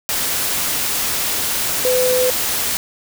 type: tone in noise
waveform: sine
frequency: 505 Hz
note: B4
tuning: 39 cents sharp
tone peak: -14 dBFS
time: 1.85-2.3 s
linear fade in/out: 0 ms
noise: white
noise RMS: -20 dBFS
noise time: 0.09-2.77 s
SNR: +3 dB
effects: none